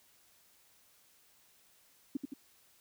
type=tone with echo; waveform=sine; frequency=275.9 Hz; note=C#4; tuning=8 cents flat; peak=-30 dBFS; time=2.15-2.17 s; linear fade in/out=5 ms; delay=84 ms; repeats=2; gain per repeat=-4 dB; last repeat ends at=2.338 s; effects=white hiss -66 dBFS RMS until 2.8 s